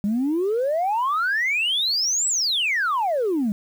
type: exponential two-way sweep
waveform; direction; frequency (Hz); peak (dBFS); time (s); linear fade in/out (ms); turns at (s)
sine; up then down; 196 to 8000 to 196; -18; 0.04-3.52; 0; 2.28
effects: tanh soft clip ceiling -16 dBFS + 8-bit